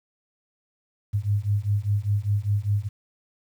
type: beating tone pair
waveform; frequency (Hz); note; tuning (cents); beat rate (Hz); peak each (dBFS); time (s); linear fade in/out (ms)
sine; 100 / 105; G2 / G#2; +35 / +19; 5; -24; 1.13-2.89; 20
effects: 9-bit